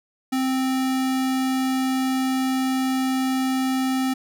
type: tone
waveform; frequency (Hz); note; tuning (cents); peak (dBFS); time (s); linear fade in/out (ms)
square; 261.6; C4; 0; -21; 0.32-4.14; 10
effects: none